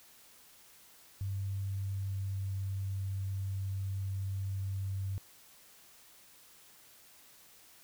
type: tone with pitch glide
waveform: sine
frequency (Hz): 98 to 97.04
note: G2 to G2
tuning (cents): 0 to -17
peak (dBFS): -33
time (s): 1.21-5.18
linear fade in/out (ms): 0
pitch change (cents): -17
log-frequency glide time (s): 1.37-2.82
effects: white hiss -59 dBFS RMS until 7.83 s